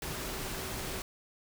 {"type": "tone in noise", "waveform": "sine", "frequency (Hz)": 379.9, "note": "F#4", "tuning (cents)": 46, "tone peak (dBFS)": -48, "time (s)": [0.02, 1.02], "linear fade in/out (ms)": 2, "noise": "pink", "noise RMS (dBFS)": -38, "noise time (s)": [0.02, 1.02], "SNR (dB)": -13, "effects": []}